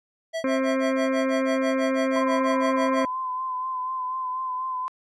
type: tone with tremolo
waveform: square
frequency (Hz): 654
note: E5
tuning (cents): -14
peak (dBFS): -26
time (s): 0.33-3.07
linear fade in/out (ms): 20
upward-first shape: sine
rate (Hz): 6.1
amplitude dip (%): 100
type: harmonic tone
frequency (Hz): 264.9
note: C4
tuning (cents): +22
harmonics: 1 / 2 / 4 / 5 / 6 / 7 / 8 / 9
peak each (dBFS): -24 / -25 / -34 / -38 / -38 / -42 / -39 / -41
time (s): 0.44-3.05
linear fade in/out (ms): 2
type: tone with vibrato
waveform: sine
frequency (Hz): 1026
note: C6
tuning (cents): -34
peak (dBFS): -26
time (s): 2.16-4.88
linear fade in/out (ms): 0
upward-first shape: sine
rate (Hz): 4.1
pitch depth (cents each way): 30
effects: low-pass 7000 Hz 12 dB/octave